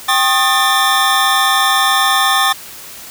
square tone cluster, 785 / 1080 / 1239 / 1784 / 3537 Hz, G5 / C#6 / D#6 / A6 / A7, +2 / -45 / -8 / +23 / +8 cents, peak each -18 dBFS, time 0.08-2.53 s, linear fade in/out 10 ms, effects white hiss -33 dBFS RMS until 3.1 s

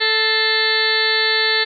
harmonic tone with a mistuned harmonic, 440 Hz, A4, in tune, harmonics 1 / 2 / 3 / 4 / 5 / 6 / 7 / 8 / 9 / 10, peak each -24 / -29 / -30 / -19 / -24 / -30 / -31 / -24 / -22 / -22 dBFS, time 0-1.65 s, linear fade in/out 20 ms, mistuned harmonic 5, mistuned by -67 cents, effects none

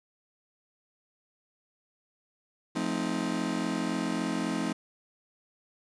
40% pulse chord, F dominant seventh, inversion none, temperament just, 174.61 / 218.3 / 261.9 / 314.3 Hz, F3 / A3 / C4 / Eb4, 0 / -13 / +2 / +18 cents, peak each -35 / -33 / -33 / -33 dBFS, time 2.75-4.73 s, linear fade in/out 10 ms, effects resampled to 22050 Hz + 10-bit

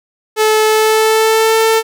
sawtooth tone with pitch glide, 433.4 to 446.1 Hz, A4 to A4, -26 to +24 cents, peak -5 dBFS, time 0.36-1.83 s, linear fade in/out 50 ms, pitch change +50 cents, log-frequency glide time 0.65-1.58 s, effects none

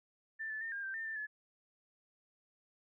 sine tone with pitch steps, 1777 / 1743 / 1814 / 1612 / 1565 / 1803 / 1782 / 1713 Hz, A6 / A6 / A#6 / G6 / G6 / A6 / A6 / A6, +17 / -17 / -48 / +48 / -3 / +42 / +22 / -47 cents, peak -38 dBFS, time 0.39-1.27 s, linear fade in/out 20 ms, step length 110 ms, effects none

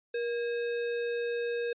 sine tone with sample-and-hold, 473.6 Hz, A#4, 27 cents sharp, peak -29 dBFS, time 0.14-1.73 s, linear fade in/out 5 ms, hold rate 2100 Hz, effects resampled to 8000 Hz

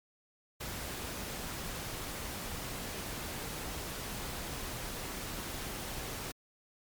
pink noise, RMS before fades -40 dBFS, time 0.6-6.32 s, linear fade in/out 10 ms, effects MP3 96 kbps

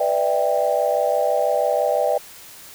sine chord, E minor seventh, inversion second, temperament just, 494.4 / 593.3 / 659.3 / 791.1 Hz, B4 / D5 / E5 / G5, +2 / +18 / 0 / +16 cents, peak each -23 / -20 / -23 / -23 dBFS, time 0-2.18 s, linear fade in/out 5 ms, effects tanh soft clip ceiling -6 dBFS + white hiss -42 dBFS RMS until 2.74 s

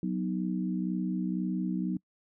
sine chord, B major, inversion second, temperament equal, 185 / 246.9 / 311.1 Hz, F#3 / B3 / D#4, 0 / 0 / 0 cents, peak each -30 / -35 / -35 dBFS, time 0.03-1.97 s, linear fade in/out 2 ms, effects noise-tail reverb RT60 0.1 s tail -26 dB re dry

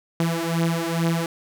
sawtooth beating tone pair, 165.4 / 167.7 Hz, E3 / E3, +6 / +30 cents, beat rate 2.3 Hz, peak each -20 dBFS, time 0.2-1.26 s, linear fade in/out 2 ms, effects none

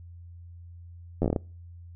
slowing click train, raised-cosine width 2 ms, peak -12 dBFS, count 8, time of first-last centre 1.22-1.362 s, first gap 11 ms, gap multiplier 1.2, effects noise-tail reverb RT60 0.4 s tail -26 dB re dry + added 86 Hz sine -43 dBFS peak until 1.95 s

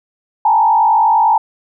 sine tone with frequency modulation, 880 Hz, A5, in tune, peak -8 dBFS, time 0.45-1.38 s, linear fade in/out 5 ms, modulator 51.2 Hz, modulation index 1.2, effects none

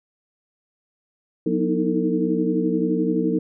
sine tone cluster, 180.8 / 242.5 / 306.5 / 318.1 / 451.2 Hz, F#3 / B3 / D#4 / D#4 / A4, -40 / -31 / -26 / +38 / +44 cents, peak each -25 dBFS, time 1.46-3.39 s, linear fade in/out 5 ms, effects none

